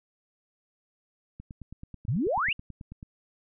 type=click train; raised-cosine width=5 ms; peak=-29 dBFS; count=16; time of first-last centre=1.4-3.029 s; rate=9.21 Hz
type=exponential sweep; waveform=sine; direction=up; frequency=97.9 to 2960 Hz; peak=-24 dBFS; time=2.08-2.53 s; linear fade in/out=5 ms
effects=none